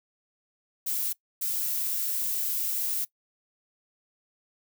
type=noise bursts at uneven times; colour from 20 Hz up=violet; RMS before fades=-29 dBFS; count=2; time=0.86-1.13 / 1.41-3.05 s; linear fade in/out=10 ms; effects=noise-tail reverb RT60 0.1 s tail -21 dB re dry